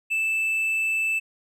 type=tone; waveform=triangle; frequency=2638 Hz; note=E7; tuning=1 cent sharp; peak=-20 dBFS; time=0.1-1.2 s; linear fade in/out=20 ms; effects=none